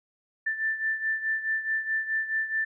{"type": "beating tone pair", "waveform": "sine", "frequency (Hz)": [1769, 1773.7], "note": ["A6", "A6"], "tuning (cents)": [9, 13], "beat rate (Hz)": 4.7, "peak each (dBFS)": [-27, -32], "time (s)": [0.46, 2.65], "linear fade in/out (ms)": 10, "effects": []}